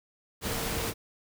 sine tone in noise, 455.9 Hz, A#4, 39 cents flat, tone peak -40 dBFS, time 0.41-0.94 s, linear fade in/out 50 ms, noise pink, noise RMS -32 dBFS, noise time 0.41-0.94 s, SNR -11 dB, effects none

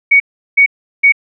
sine tone bursts, 2238 Hz, C#7, 16 cents sharp, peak -4 dBFS, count 3, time 0.11-1.123 s, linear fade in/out 10 ms, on 91 ms, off 370 ms, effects none

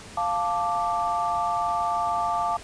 sine chord, D minor, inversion first, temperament equal, 698.5 / 880 / 1174.7 Hz, F5 / A5 / D6, 0 / 0 / 0 cents, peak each -27 dBFS, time 0.17-2.57 s, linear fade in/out 5 ms, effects pink hiss -43 dBFS RMS until 2.63 s + resampled to 22050 Hz

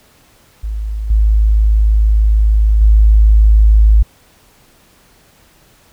sine tone with level steps, 53.3 Hz, G#1, 46 cents sharp, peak -17 / -7 / -4 dBFS, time 0.63-4.03 s, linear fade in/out 10 ms, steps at 1.1 / 2.81 s, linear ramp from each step 5 ms, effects pink hiss -49 dBFS RMS until 5.92 s

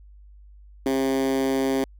10% pulse tone with high-pass filter, 134 Hz, C3, 42 cents sharp, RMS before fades -23 dBFS, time 0.86-1.84 s, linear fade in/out 2 ms, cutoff 310 Hz, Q 9.3, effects added 50 Hz sine -45 dBFS peak until 1.99 s

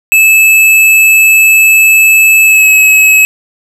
square tone with pitch glide, 2610 to 2571 Hz, E7 to E7, -18 to -44 cents, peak -3 dBFS, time 0.12-3.25 s, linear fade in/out 0 ms, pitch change -26 cents, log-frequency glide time 2.45-2.67 s, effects none

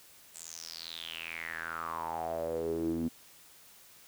sawtooth tone with band-pass filter sweep, 82.41 Hz, E2, in tune, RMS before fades -37 dBFS, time 0.34-3.09 s, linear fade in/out 20 ms, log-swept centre 8100 to 250 Hz, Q 7.7, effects white hiss -57 dBFS RMS until 4.07 s

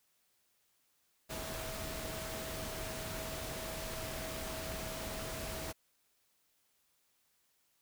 sine tone in noise, 644 Hz, E5, 41 cents flat, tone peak -46 dBFS, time 1.29-5.73 s, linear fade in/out 20 ms, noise pink, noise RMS -42 dBFS, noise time 1.29-5.73 s, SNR -7 dB, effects white hiss -75 dBFS RMS until 7.81 s

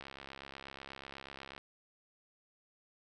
click train, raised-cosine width 0.3 ms, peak -30 dBFS, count 108, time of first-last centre 0.01-1.579 s, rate 68.2 Hz, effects none

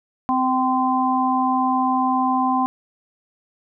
harmonic tone, 258.2 Hz, C4, 23 cents flat, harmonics 1 / 3 / 4, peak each -21 / -21 / -21 dBFS, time 0.29-2.66 s, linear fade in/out 0 ms, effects none

